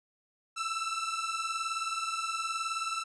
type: beating tone pair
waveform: sawtooth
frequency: 1318.5 / 1337.5 Hz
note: E6 / E6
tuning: 0 / +25 cents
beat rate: 19 Hz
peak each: -31 dBFS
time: 0.56-3.04 s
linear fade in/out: 20 ms
effects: resampled to 22050 Hz